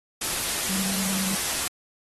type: tone in noise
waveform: sine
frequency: 191.4 Hz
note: G3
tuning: 41 cents flat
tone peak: -29 dBFS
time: 0.69-1.35 s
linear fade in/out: 5 ms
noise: white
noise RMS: -27 dBFS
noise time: 0.21-1.68 s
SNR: -5 dB
effects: AAC 32 kbps